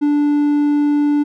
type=tone; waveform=triangle; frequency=292.5 Hz; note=D4; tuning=7 cents flat; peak=-10 dBFS; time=0.01-1.24 s; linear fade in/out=20 ms; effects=none